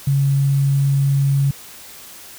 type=tone with sample-and-hold; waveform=sine; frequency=138.59 Hz; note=C#3; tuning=in tune; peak=-13 dBFS; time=0.07-1.51 s; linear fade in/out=5 ms; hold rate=8820 Hz; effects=white hiss -39 dBFS RMS until 2.38 s

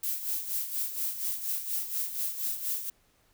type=noise with tremolo; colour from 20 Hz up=violet; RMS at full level=-30 dBFS; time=0.03-2.9 s; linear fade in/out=5 ms; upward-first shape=sine; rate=4.2 Hz; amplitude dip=65%; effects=pink hiss -67 dBFS RMS until 3.33 s

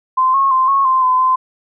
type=tone with pitch steps; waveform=sine; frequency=1036 / 1090 / 1042 / 1097 / 1043 / 1020 / 1032 Hz; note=C6 / C#6 / C6 / C#6 / C6 / C6 / C6; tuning=-17 / -29 / -7 / -18 / -6 / -44 / -24 cents; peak=-10 dBFS; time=0.17-1.36 s; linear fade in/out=10 ms; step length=170 ms; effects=none

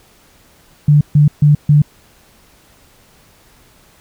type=tone bursts; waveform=sine; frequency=147.6 Hz; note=D3; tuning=9 cents sharp; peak=-5 dBFS; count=4; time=0.88-1.82 s; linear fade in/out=5 ms; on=130 ms; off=140 ms; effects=pink hiss -49 dBFS RMS until 4 s

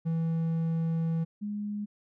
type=tone pair in turn; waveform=triangle / sine; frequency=163.9 / 207.2 Hz; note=E3 / G#3; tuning=-10 / -4 cents; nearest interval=major third; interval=406 cents; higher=second; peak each=-24 / -31 dBFS; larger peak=first; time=0.05-1.25 / 1.41-1.86 s; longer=first; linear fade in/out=20 ms; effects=none

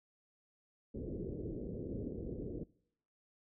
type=low-pass noise; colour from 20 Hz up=white; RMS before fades=-42 dBFS; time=0.94-2.64 s; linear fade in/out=10 ms; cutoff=470 Hz; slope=48 dB/octave; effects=noise-tail reverb RT60 0.7 s tail -23 dB re dry

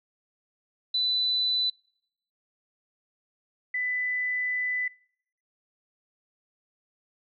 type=tone pair in turn; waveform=sine; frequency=3992 / 1996 Hz; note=B7 / B6; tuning=+18 / +18 cents; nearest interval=octave; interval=1200 cents; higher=first; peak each=-23 / -26 dBFS; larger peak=first; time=0.94-1.7 / 3.74-4.88 s; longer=second; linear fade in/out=5 ms; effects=noise-tail reverb RT60 0.7 s tail -25 dB re dry

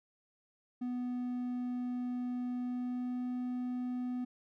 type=tone with pitch glide; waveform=triangle; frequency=247.3 to 248.9 Hz; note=B3 to B3; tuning=+3 to +14 cents; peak=-32 dBFS; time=0.81-4.25 s; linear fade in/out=10 ms; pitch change=+11 cents; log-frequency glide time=2.59-3.25 s; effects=none

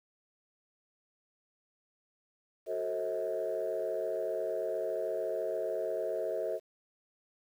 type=chord; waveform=sine; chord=F# diminished seventh; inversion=none; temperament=just; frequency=370 / 444 / 532.8 / 639.4 Hz; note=F#4 / A4 / C5 / Eb5; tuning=0 / +16 / +31 / +47 cents; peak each=-39 / -36 / -37 / -34 dBFS; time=2.66-6.6 s; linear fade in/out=50 ms; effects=tanh soft clip ceiling -24 dBFS + 10-bit

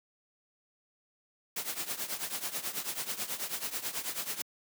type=noise with tremolo; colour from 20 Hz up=white; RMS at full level=-33 dBFS; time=1.56-4.42 s; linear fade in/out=5 ms; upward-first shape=triangle; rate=9.2 Hz; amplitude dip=85%; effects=high-pass 150 Hz 12 dB/octave

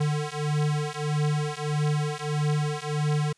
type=beating tone pair; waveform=square; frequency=148.5 / 150.1 Hz; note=D3 / D3; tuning=+20 / +38 cents; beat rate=1.6 Hz; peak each=-28 dBFS; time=0-3.33 s; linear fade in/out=10 ms; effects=white hiss -67 dBFS RMS until 3.37 s + resampled to 22050 Hz

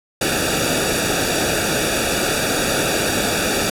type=noise with comb filter; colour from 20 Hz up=pink; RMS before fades=-19 dBFS; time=0.21-3.7 s; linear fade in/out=5 ms; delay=0.96 ms; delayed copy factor=-0.85; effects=low-pass 12000 Hz 12 dB/octave

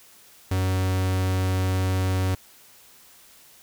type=tone; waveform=45% pulse; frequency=93.6 Hz; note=F#2; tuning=20 cents sharp; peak=-21 dBFS; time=0.51-2.35 s; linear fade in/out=5 ms; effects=white hiss -52 dBFS RMS until 3.62 s

